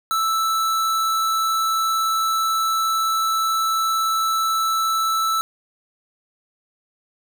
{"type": "tone", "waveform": "square", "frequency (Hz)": 1318.5, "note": "E6", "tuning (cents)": 0, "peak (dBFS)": -19, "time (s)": [0.11, 5.41], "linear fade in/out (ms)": 0, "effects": ["8-bit"]}